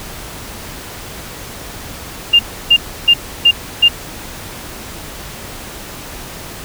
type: tone bursts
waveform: sine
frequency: 2804 Hz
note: F7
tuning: 6 cents sharp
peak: -4 dBFS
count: 5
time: 2.33-3.885 s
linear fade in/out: 10 ms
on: 63 ms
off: 310 ms
effects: pink hiss -30 dBFS RMS until 6.64 s